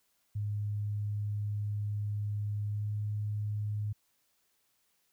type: tone with pitch glide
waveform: sine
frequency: 103.83 to 104.85 Hz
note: G#2 to G#2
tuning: 0 to +17 cents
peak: -31 dBFS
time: 0.35-3.93 s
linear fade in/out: 10 ms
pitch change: +17 cents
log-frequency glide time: 2.68-2.88 s
effects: white hiss -74 dBFS RMS until 5.12 s